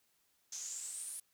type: noise with band-pass filter sweep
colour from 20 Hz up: pink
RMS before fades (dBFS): -44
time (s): 0.52-1.2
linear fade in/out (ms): 5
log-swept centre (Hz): 6200 to 10000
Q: 8.7
effects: white hiss -75 dBFS RMS until 1.33 s